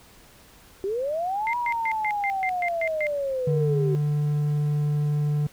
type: linear two-way sweep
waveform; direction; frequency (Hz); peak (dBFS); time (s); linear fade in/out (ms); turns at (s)
sine; up then down; 374 to 974 to 374; -24; 0.84-3.95; 0; 1.57
type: tone bursts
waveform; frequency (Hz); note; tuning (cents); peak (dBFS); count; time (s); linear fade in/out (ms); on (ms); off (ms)
sine; 2093; C7; 0; -25; 9; 1.47-3.068; 0; 62; 130
type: tone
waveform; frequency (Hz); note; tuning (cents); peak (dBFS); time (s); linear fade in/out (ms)
triangle; 147.9; D3; +13; -19; 3.47-5.47; 5
effects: pink hiss -52 dBFS RMS until 5.52 s